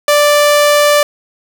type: tone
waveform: sawtooth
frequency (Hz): 587.3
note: D5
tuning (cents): 0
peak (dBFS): -3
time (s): 0.08-1.03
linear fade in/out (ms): 2
effects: none